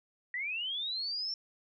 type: linear sweep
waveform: sine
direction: up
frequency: 1895 to 5460 Hz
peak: -33 dBFS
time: 0.34-1.34 s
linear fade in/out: 2 ms
effects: none